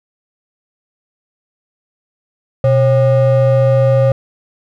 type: ring-modulated tone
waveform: triangle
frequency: 332.6 Hz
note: E4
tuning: 16 cents sharp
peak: -3 dBFS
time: 2.64-4.12 s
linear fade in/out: 2 ms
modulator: 208 Hz
effects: none